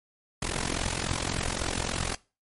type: noise with amplitude modulation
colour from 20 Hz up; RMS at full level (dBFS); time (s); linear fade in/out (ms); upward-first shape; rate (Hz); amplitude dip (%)
pink; -26; 0.42-2.15; 5; sine; 43.6; 95
effects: noise-tail reverb RT60 0.3 s tail -21 dB re dry + MP3 48 kbps